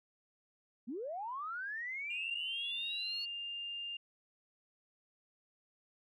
sine linear sweep, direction up, 207.7 to 4435 Hz, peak -38 dBFS, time 0.87-3.26 s, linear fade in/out 20 ms
sine tone with pitch glide, 2784 to 2803 Hz, F7 to F7, -6 to +6 cents, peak -39 dBFS, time 2.1-3.97 s, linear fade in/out 5 ms, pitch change +12 cents, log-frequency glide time 3.04-3.13 s
effects tanh soft clip ceiling -28 dBFS

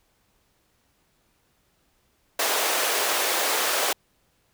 pink high-pass noise, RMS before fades -24 dBFS, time 2.39-3.93 s, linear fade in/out 5 ms, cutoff 430 Hz, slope 24 dB/octave, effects pink hiss -67 dBFS RMS until 4.53 s

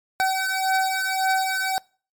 25% pulse beating tone pair, 761 / 762.8 Hz, F#5 / G5, +48 / -47 cents, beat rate 1.8 Hz, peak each -20 dBFS, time 0.2-1.78 s, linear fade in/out 0 ms, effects noise-tail reverb RT60 0.4 s tail -25 dB re dry + MP3 96 kbps

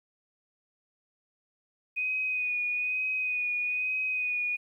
sine tone with vibrato, 2489 Hz, D#7, in tune, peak -27 dBFS, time 1.96-4.57 s, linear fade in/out 20 ms, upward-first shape sine, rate 1.1 Hz, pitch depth 26 cents each way, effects 11-bit

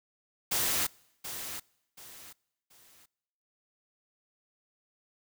white noise with echo, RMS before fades -29 dBFS, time 0.51-0.87 s, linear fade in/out 10 ms, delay 730 ms, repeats 3, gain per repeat -10 dB, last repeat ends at 3.06 s, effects noise-tail reverb RT60 1.0 s tail -26 dB re dry

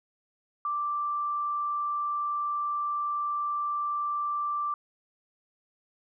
sine tone, 1174.7 Hz, D6, in tune, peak -27 dBFS, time 0.65-4.74 s, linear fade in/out 2 ms, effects none

